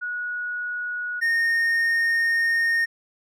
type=tone pair in turn; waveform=sine / triangle; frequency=1459 / 1841.5 Hz; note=F#6 / A#6; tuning=-25 / -22 cents; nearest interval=major third; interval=403 cents; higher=second; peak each=-26 / -17 dBFS; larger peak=second; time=0.01-1.21 / 1.21-2.86 s; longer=second; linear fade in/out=20 ms; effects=none